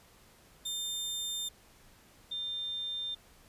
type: tone pair in turn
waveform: sawtooth / sine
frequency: 3600 / 3600 Hz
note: A7 / A7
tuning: +39 / +39 cents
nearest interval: unison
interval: 0 cents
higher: neither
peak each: -31 / -34 dBFS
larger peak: first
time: 0.65-1.49 / 2.31-3.15 s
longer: neither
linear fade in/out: 10 ms
effects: pink hiss -60 dBFS RMS until 3.48 s + resampled to 32000 Hz